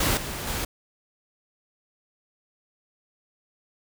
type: noise with level steps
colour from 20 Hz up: pink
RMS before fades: -23 / -33 / -29 dBFS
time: 0-0.65 s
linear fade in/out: 5 ms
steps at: 0.17 / 0.47 s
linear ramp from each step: 2 ms
effects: none